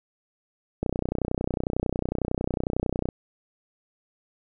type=click train; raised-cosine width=2 ms; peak=-12 dBFS; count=71; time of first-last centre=0.83-3.088 s; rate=31 Hz; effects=none